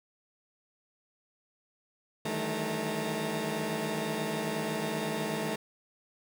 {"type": "tone cluster", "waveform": "15% pulse", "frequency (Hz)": [152.2, 160.3, 191.4, 217.3, 922], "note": ["D#3", "E3", "G3", "A3", "A#5"], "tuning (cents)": [-38, -48, -41, -21, -19], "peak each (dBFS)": [-34, -31, -35, -27, -35], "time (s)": [2.25, 5.56], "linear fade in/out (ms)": 5, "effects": []}